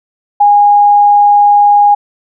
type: tone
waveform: sine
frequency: 821 Hz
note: G#5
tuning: 20 cents flat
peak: -3 dBFS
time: 0.4-1.95 s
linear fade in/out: 10 ms
effects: none